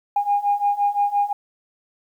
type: beating tone pair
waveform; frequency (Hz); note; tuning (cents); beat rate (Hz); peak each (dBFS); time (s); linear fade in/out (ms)
sine; 811 / 816.8; G#5 / G#5; -41 / -29; 5.8; -21 / -19; 0.16-1.33; 5
effects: tanh soft clip ceiling -10 dBFS + 9-bit